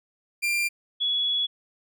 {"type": "tone pair in turn", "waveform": ["40% pulse", "sine"], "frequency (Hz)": [2383, 3380], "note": ["D7", "G#7"], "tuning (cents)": [25, 30], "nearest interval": "tritone", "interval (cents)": 605, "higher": "second", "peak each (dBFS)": -22, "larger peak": "neither", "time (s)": [[0.42, 0.69], [1, 1.47]], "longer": "second", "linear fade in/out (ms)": 20, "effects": []}